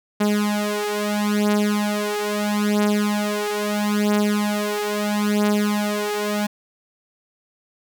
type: beating tone pair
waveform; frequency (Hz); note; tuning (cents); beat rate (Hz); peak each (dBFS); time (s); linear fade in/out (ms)
sawtooth; 207.7 / 208.46; G#3 / G#3; 0 / +7; 0.76; -18; 0.2-6.47; 10
effects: none